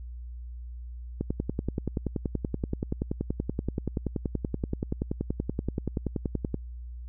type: click train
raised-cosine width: 3 ms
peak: -15 dBFS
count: 57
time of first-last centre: 1.21-6.543 s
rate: 10.5 Hz
effects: added 60 Hz sine -37 dBFS peak until 7.08 s